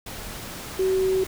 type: tone in noise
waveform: sine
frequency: 378 Hz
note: F#4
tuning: 37 cents sharp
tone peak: -19 dBFS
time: 0.79-1.24 s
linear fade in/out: 5 ms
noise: pink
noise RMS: -36 dBFS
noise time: 0.06-1.27 s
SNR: +14 dB
effects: none